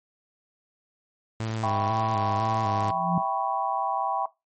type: tone with vibrato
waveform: sawtooth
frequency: 107.4 Hz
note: A2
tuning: 41 cents flat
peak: -24 dBFS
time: 1.4-2.91 s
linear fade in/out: 0 ms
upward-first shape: square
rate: 2 Hz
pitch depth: 61 cents each way
type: chord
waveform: sine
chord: C# half-diminished seventh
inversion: first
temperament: equal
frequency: 659.3 / 784 / 987.8 / 1108.7 Hz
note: E5 / G5 / B5 / C#6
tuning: 0 / 0 / 0 / 0 cents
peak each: -31 / -27 / -30 / -31 dBFS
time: 1.63-4.26 s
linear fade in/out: 5 ms
type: tone with exponential growth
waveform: sine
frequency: 173.8 Hz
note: F3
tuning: 8 cents flat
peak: -19 dBFS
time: 2.72-3.18 s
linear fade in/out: 2 ms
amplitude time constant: 100 ms
effects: noise-tail reverb RT60 0.2 s tail -17 dB re dry + MP3 32 kbps